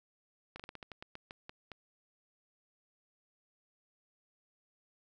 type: slowing click train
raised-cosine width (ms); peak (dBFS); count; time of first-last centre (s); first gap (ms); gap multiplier
0.3; -29; 12; 0.56-1.717; 36; 1.2
effects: none